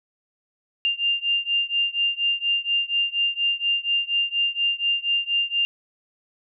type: beating tone pair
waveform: sine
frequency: 2794 / 2798.2 Hz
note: F7 / F7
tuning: 0 / +3 cents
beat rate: 4.2 Hz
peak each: -23 / -24 dBFS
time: 0.85-5.65 s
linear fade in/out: 0 ms
effects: none